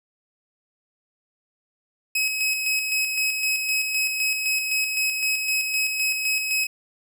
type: tone with tremolo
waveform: sawtooth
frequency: 2554 Hz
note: D#7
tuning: 45 cents sharp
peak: -17 dBFS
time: 2.15-6.67 s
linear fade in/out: 5 ms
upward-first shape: square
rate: 3.9 Hz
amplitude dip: 40%
effects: none